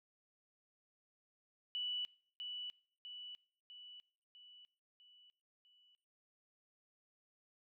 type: tone with echo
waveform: sine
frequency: 2960 Hz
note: F#7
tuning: in tune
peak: -37 dBFS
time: 1.75-2.05 s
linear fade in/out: 0 ms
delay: 650 ms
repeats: 6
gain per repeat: -5 dB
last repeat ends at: 5.95 s
effects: noise-tail reverb RT60 0.5 s tail -22 dB re dry